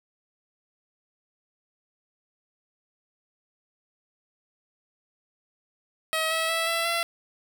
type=tone with pitch steps; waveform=10% pulse; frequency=638 / 647.7 / 657.5 / 667.4 / 677.5 Hz; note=D#5 / E5 / E5 / E5 / E5; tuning=+43 / -31 / -5 / +21 / +47 cents; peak=-16 dBFS; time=6.13-7.03 s; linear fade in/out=0 ms; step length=180 ms; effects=none